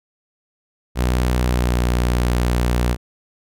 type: tone with pitch glide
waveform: sawtooth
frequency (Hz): 61.74 to 60.47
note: B1 to B1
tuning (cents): 0 to -36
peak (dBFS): -12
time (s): 0.95-2.97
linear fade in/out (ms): 50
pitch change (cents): -36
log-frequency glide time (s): 1.47-1.77
effects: none